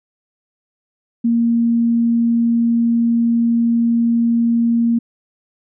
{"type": "tone", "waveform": "sine", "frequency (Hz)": 233.1, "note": "A#3", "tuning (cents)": 0, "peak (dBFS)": -12, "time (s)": [1.24, 4.99], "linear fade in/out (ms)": 10, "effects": []}